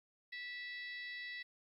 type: harmonic tone with a mistuned harmonic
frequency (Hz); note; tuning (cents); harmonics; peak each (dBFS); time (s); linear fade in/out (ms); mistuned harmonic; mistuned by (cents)
654; E5; -14; 3 / 4 / 5 / 6 / 7 / 8; -44 / -56 / -59 / -52 / -59 / -62; 0.32-1.43; 10; 5; +40
effects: 13-bit